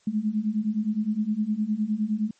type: beating tone pair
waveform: sine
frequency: 207.7 / 217.4 Hz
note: G#3 / A3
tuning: 0 / -21 cents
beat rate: 9.7 Hz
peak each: -27 / -25 dBFS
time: 0.07-2.31 s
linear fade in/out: 5 ms
effects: white hiss -63 dBFS RMS until 2.39 s + MP3 32 kbps